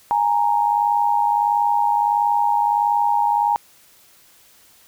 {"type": "tone pair together", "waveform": "sine", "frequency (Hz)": [828.5, 930], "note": ["G#5", "A#5"], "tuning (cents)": [-4, -4], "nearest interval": "major second", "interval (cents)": 200, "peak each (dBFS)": -18, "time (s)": [0.11, 3.56], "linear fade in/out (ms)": 0, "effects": ["white hiss -52 dBFS RMS until 4.87 s"]}